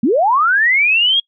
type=linear sweep; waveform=sine; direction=up; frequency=199.4 to 3322 Hz; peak=-10 dBFS; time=0.03-1.2 s; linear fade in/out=5 ms; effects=noise-tail reverb RT60 0.1 s tail -25 dB re dry